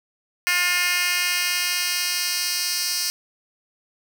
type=tone with high-pass filter sweep; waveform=10% pulse; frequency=355.6 Hz; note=F4; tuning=31 cents sharp; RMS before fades=-23 dBFS; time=0.47-3.1 s; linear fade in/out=0 ms; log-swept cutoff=2200 to 4500 Hz; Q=1.6; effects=7-bit